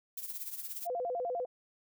violet noise with tremolo, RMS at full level -38 dBFS, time 0.17-0.87 s, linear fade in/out 5 ms, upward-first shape triangle, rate 17 Hz, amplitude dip 75%
sine tone with vibrato, 590 Hz, D5, 8 cents sharp, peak -32 dBFS, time 0.85-1.46 s, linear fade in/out 20 ms, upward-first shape square, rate 10 Hz, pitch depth 280 cents each way
effects none

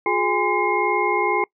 sine tone cluster, 359.4 / 421.3 / 818 / 1027 / 2142 Hz, F4 / G#4 / G#5 / C6 / C7, +50 / +25 / -26 / -33 / +40 cents, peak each -24 dBFS, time 0.06-1.44 s, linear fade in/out 2 ms, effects noise-tail reverb RT60 0.1 s tail -25 dB re dry

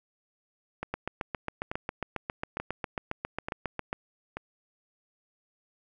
two click trains, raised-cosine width 0.5 ms, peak -18 / -16 dBFS, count 5 / 23, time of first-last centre 0.83-4.37 / 0.94-3.929 s, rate 1.13 / 7.36 Hz, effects none

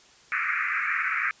white band-pass noise, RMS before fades -27 dBFS, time 0.32-1.31 s, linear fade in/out 0 ms, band 1200 to 2400 Hz, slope 96 dB/octave, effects white hiss -55 dBFS RMS until 1.4 s + resampled to 16000 Hz

